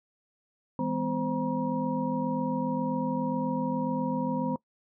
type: tone cluster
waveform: sine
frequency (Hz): 163 / 204.9 / 252.3 / 522 / 953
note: E3 / G#3 / B3 / C5 / A#5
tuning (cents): -19 / -23 / +37 / -4 / +38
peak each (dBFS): -35 / -34 / -30 / -35 / -33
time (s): 0.79-4.56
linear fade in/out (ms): 2
effects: noise-tail reverb RT60 0.1 s tail -22 dB re dry